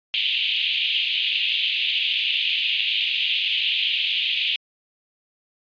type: band-pass noise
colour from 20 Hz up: white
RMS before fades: -23 dBFS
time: 0.14-4.56 s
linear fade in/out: 0 ms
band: 2600 to 3400 Hz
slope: 48 dB/octave
effects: resampled to 11025 Hz